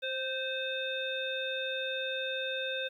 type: harmonic tone with a mistuned harmonic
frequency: 519 Hz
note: C5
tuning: 14 cents flat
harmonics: 1 / 3 / 5 / 7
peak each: -36 / -38 / -40 / -37 dBFS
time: 0.02-2.89 s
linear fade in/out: 20 ms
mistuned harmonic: 1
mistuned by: +23 cents
effects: 11-bit